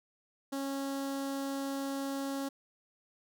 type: tone with notch filter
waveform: sawtooth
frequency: 274.6 Hz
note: C#4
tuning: 16 cents flat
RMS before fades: -36 dBFS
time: 0.52-2.49 s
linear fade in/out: 10 ms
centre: 2300 Hz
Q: 1.4
effects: none